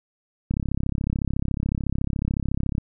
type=click train; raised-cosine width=5 ms; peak=-12 dBFS; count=78; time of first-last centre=0.51-2.781 s; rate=33.9 Hz; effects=none